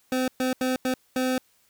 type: tone bursts at uneven times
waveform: 25% pulse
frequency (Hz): 256.9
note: C4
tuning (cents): -32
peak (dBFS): -19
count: 5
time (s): 0.12-0.28 / 0.4-0.53 / 0.61-0.76 / 0.85-0.94 / 1.16-1.38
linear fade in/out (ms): 2
effects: white hiss -64 dBFS RMS until 1.69 s